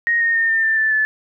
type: tone with pitch steps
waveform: sine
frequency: 1870 / 1847.5 / 1825.2 / 1803.2 / 1781.4 / 1760 / 1738.7 Hz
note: A#6 / A#6 / A#6 / A6 / A6 / A6 / A6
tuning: +5 / -16 / -37 / +42 / +21 / 0 / -21 cents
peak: -14 dBFS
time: 0.07-1.05 s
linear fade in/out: 0 ms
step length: 140 ms
effects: none